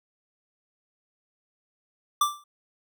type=tone with exponential decay; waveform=square; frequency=1174.7 Hz; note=D6; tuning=in tune; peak=-17 dBFS; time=2.21-2.44 s; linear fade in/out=5 ms; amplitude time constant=48 ms; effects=none